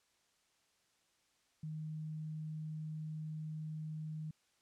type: tone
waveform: sine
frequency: 155.56 Hz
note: D#3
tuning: in tune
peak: -40 dBFS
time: 1.63-4.31 s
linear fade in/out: 5 ms
effects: white hiss -75 dBFS RMS until 4.61 s + low-pass 8000 Hz 12 dB/octave